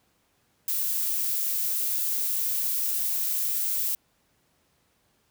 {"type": "noise", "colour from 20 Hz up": "violet", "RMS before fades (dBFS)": -27, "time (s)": [0.68, 3.95], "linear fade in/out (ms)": 2, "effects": ["pink hiss -68 dBFS RMS until 5.3 s", "high-pass 60 Hz 12 dB/octave"]}